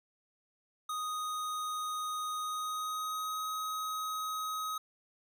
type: tone with pitch glide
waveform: square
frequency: 1244.5 to 1264.8 Hz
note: D#6 to D#6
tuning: 0 to +28 cents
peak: -35 dBFS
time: 0.89-4.78 s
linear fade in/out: 5 ms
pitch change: +28 cents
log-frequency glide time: 2.39-3.47 s
effects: none